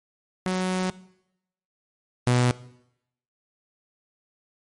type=tone pair in turn; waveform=sawtooth; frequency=185 / 123.47 Hz; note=F#3 / B2; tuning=0 / 0 cents; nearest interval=perfect fifth; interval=700 cents; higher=first; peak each=-19 / -14 dBFS; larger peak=second; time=0.46-0.9 / 2.27-2.51 s; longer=first; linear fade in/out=0 ms; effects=noise-tail reverb RT60 0.8 s tail -19 dB re dry + MP3 48 kbps